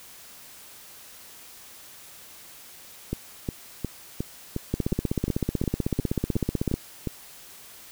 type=two click trains; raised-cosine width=3 ms; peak=-11 / -14 dBFS; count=33 / 12; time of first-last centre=4.74-6.74 / 3.13-7.073 s; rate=16 / 2.79 Hz; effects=white hiss -47 dBFS RMS until 7.91 s